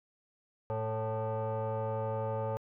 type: tone with frequency modulation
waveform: sine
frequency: 220 Hz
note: A3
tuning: in tune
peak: -30 dBFS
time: 0.7-2.57 s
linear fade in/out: 0 ms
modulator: 331 Hz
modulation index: 2.1
effects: tanh soft clip ceiling -27 dBFS